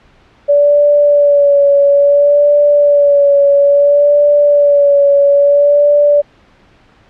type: tone with vibrato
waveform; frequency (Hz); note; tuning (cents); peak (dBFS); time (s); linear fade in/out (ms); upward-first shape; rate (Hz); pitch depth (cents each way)
sine; 574; D5; -40; -5; 0.48-6.22; 20; sine; 0.59; 28
effects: pink hiss -47 dBFS RMS until 7.09 s + low-pass 3000 Hz 12 dB/octave